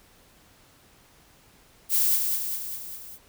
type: noise with echo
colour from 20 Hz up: violet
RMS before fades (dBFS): -22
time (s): 1.89-2.19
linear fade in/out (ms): 50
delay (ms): 200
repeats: 5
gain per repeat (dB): -4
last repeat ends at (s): 3.19
effects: pink hiss -57 dBFS RMS until 3.28 s